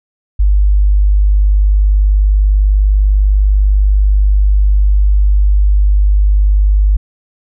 sine tone, 50.1 Hz, G1, 38 cents sharp, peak -6 dBFS, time 0.39-6.97 s, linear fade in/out 10 ms, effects none

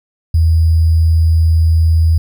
sine tone with sample-and-hold, 81.3 Hz, E2, 23 cents flat, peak -7 dBFS, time 0.34-2.18 s, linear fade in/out 5 ms, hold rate 4900 Hz, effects none

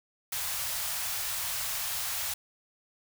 white band-stop noise, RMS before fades -33 dBFS, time 0.32-2.34 s, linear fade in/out 5 ms, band 130 to 640 Hz, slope 24 dB/octave, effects none

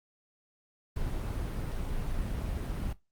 brown noise, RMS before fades -33 dBFS, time 0.96-2.93 s, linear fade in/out 5 ms, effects noise-tail reverb RT60 0.2 s tail -19 dB re dry + Opus 32 kbps

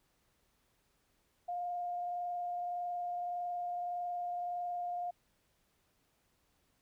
sine tone with frequency modulation, 707 Hz, F5, 21 cents sharp, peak -35 dBFS, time 1.48-5.11 s, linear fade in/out 10 ms, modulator 21.7 Hz, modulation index 0.28, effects pink hiss -75 dBFS RMS until 6.81 s

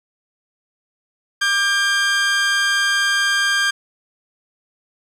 sawtooth tone pair together, 1183.9 / 1600 Hz, D6 / G6, +14 / +35 cents, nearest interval perfect fourth, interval 521 cents, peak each -22 / -12 dBFS, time 1.41-3.71 s, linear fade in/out 10 ms, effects low-pass 8000 Hz 12 dB/octave + 8-bit

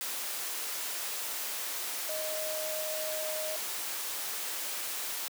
sine tone in noise, 623 Hz, D#5, 2 cents sharp, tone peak -35 dBFS, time 2.09-3.56 s, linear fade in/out 0 ms, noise white, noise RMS -36 dBFS, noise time 0.01-5.28 s, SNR -2 dB, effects high-pass 400 Hz 12 dB/octave

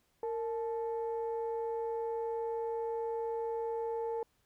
sine tone pair together, 459.7 / 867.8 Hz, A#4 / A5, -24 / -24 cents, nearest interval major seventh, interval 1100 cents, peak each -33 / -39 dBFS, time 0.23-4.23 s, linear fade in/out 2 ms, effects tanh soft clip ceiling -27 dBFS + pink hiss -74 dBFS RMS until 4.45 s

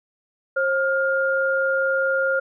sine tone pair together, 535.6 / 1411 Hz, C5 / F6, +40 / +17 cents, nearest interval octave + perfect fourth, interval 1677 cents, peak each -21 dBFS, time 0.56-2.4 s, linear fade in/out 10 ms, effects none

